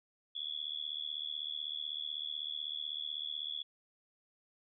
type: tone with amplitude modulation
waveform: sine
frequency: 3400 Hz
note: G#7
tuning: 40 cents sharp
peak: -33 dBFS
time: 0.35-3.63 s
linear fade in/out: 10 ms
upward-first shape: sine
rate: 76 Hz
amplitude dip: 100%
effects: none